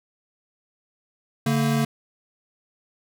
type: tone pair together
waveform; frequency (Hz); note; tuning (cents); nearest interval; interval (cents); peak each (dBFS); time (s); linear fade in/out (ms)
square; 143.67 / 227.9; D3 / A#3; -38 / -39; minor sixth; 799; -23 / -23; 1.46-1.85; 5
effects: none